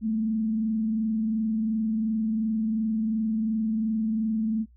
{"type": "tone with frequency modulation", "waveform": "sine", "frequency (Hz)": 220, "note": "A3", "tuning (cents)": 0, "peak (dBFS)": -23, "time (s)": [0.01, 4.66], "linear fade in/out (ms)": 50, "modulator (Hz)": 22.8, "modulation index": 0.3, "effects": ["noise-tail reverb RT60 0.1 s tail -22 dB re dry", "added 60 Hz sine -52 dBFS peak until 4.76 s"]}